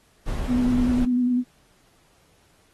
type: noise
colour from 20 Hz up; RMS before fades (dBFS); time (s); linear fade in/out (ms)
brown; -27; 0.26-1.06; 20
type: tone with vibrato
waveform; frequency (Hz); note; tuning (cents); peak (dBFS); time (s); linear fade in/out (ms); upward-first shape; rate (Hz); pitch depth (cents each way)
sine; 247.5; B3; +4; -18; 0.47-1.44; 50; square; 10; 20
effects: pink hiss -61 dBFS RMS until 2.73 s + AAC 32 kbps